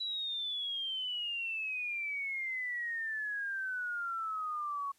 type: exponential sweep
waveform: sine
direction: down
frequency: 3951 to 1108.7 Hz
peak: -34 dBFS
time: 0-4.92 s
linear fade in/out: 10 ms
effects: white hiss -69 dBFS RMS until 4.98 s + low-pass 12000 Hz 12 dB/octave